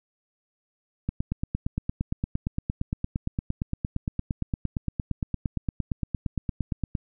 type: click train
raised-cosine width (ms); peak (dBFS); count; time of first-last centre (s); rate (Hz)
5; -14; 52; 1.09-6.952; 8.7
effects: none